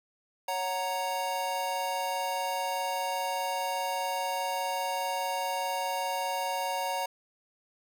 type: chord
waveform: square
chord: F# major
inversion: second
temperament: equal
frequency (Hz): 554.4 / 740 / 932.3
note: C#5 / F#5 / A#5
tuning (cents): 0 / 0 / 0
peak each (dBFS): -37 / -35 / -33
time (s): 0.48-7.06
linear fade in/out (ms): 5
effects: none